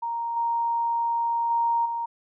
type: tone with level steps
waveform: sine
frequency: 932.3 Hz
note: A#5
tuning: in tune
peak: -26 / -22 / -20 / -26 dBFS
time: 0.02-2.06 s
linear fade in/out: 10 ms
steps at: 0.36 / 1.5 / 1.85 s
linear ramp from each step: 10 ms
effects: none